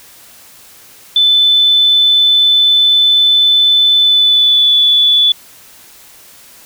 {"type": "tone with pitch glide", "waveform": "sine", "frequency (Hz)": [3512, 3456], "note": ["A7", "A7"], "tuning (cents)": [-4, -32], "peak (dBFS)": -6, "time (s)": [1.16, 5.32], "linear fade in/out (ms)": 2, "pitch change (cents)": -28, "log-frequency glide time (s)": [3.99, 4.75], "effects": ["white hiss -40 dBFS RMS until 6.65 s"]}